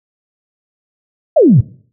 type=exponential sweep; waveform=sine; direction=down; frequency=698 to 101 Hz; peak=-4 dBFS; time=1.36-1.61 s; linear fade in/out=10 ms; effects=noise-tail reverb RT60 0.5 s tail -20 dB re dry